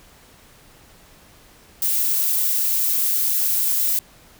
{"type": "noise", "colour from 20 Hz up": "violet", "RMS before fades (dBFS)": -20, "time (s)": [1.82, 3.99], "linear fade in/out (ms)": 2, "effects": ["pink hiss -50 dBFS RMS until 4.39 s"]}